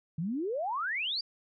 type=exponential sweep; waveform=sine; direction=up; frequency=150 to 4884 Hz; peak=-30 dBFS; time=0.18-1.21 s; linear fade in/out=5 ms; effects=none